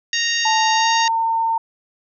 harmonic tone, 930 Hz, A#5, 4 cents flat, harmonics 2 / 3 / 4 / 5 / 6 / 7, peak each -22 / -24 / -25 / -26 / -27 / -27 dBFS, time 0.13-1.08 s, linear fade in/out 2 ms
sine tone with pitch glide, 880 to 907.4 Hz, A5 to A#5, 0 to -47 cents, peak -16 dBFS, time 0.45-1.58 s, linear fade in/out 5 ms, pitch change +53 cents, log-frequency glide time 0.73-0.92 s
effects none

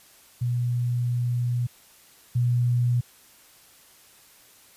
sine tone pair in turn, 121.8 / 121.8 Hz, B2 / B2, -24 / -24 cents, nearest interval unison, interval 0 cents, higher neither, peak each -22 / -19 dBFS, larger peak second, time 0.41-1.67 / 2.35-3.01 s, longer first, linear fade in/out 10 ms, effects white hiss -54 dBFS RMS until 4.76 s + resampled to 32000 Hz

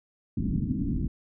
white low-pass noise, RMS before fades -28 dBFS, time 0.37-1.08 s, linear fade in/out 5 ms, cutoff 280 Hz, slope 48 dB/octave, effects none

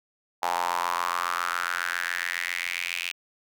square tone with high-pass filter sweep, 43.65 Hz, F1, in tune, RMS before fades -29 dBFS, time 0.42-3.12 s, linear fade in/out 10 ms, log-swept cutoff 830 to 2600 Hz, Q 4.8, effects none

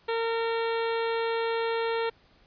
harmonic tone with a mistuned harmonic, 457.3 Hz, A#4, 33 cents flat, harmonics 1 / 2 / 3 / 4 / 5 / 6 / 7 / 8 / 9, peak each -27 / -33 / -37 / -39 / -41 / -43 / -44 / -45 / -46 dBFS, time 0.08-2.1 s, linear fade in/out 10 ms, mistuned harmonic 7, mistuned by +27 cents, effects pink hiss -61 dBFS RMS until 2.46 s + resampled to 11025 Hz

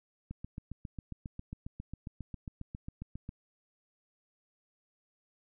click train, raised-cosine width 5 ms, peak -28 dBFS, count 23, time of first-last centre 0.31-3.291 s, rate 7.38 Hz, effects none

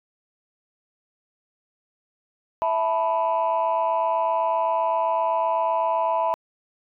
sine chord, E suspended fourth, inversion none, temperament equal, 659.3 / 880 / 987.8 Hz, E5 / A5 / B5, 0 / 0 / 0 cents, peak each -23 / -25 / -22 dBFS, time 2.62-6.34 s, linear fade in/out 0 ms, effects tanh soft clip ceiling -14 dBFS

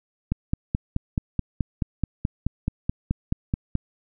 click train, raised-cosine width 5 ms, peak -10 dBFS, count 17, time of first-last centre 0.32-3.753 s, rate 4.66 Hz, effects none

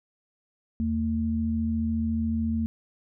sine tone pair together, 79.69 / 225 Hz, D#2 / A3, +42 / +39 cents, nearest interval octave + tritone, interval 1797 cents, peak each -29 / -25 dBFS, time 0.8-2.66 s, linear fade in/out 0 ms, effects none

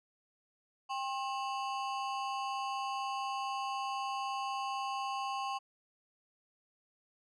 square ring-modulated tone, 932.3 Hz, A#5, in tune, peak -32 dBFS, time 0.89-5.59 s, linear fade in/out 20 ms, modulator 138 Hz, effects low-pass 5000 Hz 12 dB/octave

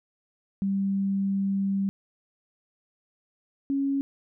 sine tone pair in turn, 196 / 276.1 Hz, G3 / C#4, 0 / -7 cents, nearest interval tritone, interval 593 cents, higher second, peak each -23 dBFS, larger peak neither, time 0.62-1.89 / 3.7-4.01 s, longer first, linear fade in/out 0 ms, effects none

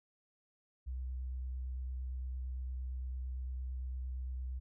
sine tone with vibrato, 63.7 Hz, C2, 46 cents flat, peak -37 dBFS, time 0.86-4.6 s, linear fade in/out 20 ms, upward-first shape sine, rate 8.8 Hz, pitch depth 15 cents each way, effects none

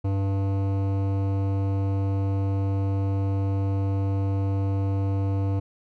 sine tone with hard clipping, 97.8 Hz, G2, 4 cents flat, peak -24 dBFS, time 0.04-5.6 s, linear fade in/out 10 ms, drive 15 dB, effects none

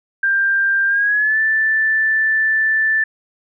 sine tone with pitch glide, 1588 to 1762 Hz, G6 to A6, +22 to +2 cents, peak -13 dBFS, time 0.23-3.04 s, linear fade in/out 5 ms, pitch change +180 cents, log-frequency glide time 0.87-1.39 s, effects none

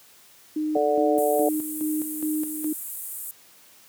sine tone with tremolo, 307.1 Hz, D#4, 23 cents flat, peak -23 dBFS, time 0.56-2.73 s, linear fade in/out 5 ms, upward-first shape square, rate 2.4 Hz, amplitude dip 60%
sine chord, D major, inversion second, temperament just, 440.5 / 587.3 / 734.2 Hz, A4 / D5 / F#5, +2 / 0 / -14 cents, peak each -23 / -23 / -25 dBFS, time 0.75-1.49 s, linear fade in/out 5 ms
white band-pass noise, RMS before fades -35 dBFS, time 1.18-3.31 s, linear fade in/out 0 ms, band 8000 to 16000 Hz, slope 48 dB/octave
effects white hiss -53 dBFS RMS until 3.88 s + high-pass 100 Hz 12 dB/octave

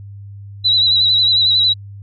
sine tone with vibrato, 3928 Hz, B7, 10 cents flat, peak -10 dBFS, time 0.64-1.74 s, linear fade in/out 20 ms, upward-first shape sine, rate 11 Hz, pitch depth 48 cents each way, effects added 100 Hz sine -31 dBFS peak until 2.02 s

